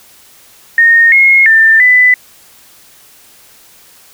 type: tone with pitch steps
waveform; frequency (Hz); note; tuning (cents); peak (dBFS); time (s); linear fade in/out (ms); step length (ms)
sine; 1845 / 2157 / 1789 / 1997; A#6 / C#7 / A6 / B6; -18 / -48 / +28 / +19; -3; 0.78-2.14; 2; 340
effects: white hiss -42 dBFS RMS until 4.13 s